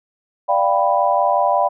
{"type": "chord", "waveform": "sine", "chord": "G dominant seventh", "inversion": "second", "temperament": "equal", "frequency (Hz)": [587.3, 698.5, 784, 987.8], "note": ["D5", "F5", "G5", "B5"], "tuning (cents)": [0, 0, 0, 0], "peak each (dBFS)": -19, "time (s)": [0.48, 1.69], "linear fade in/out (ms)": 20, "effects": []}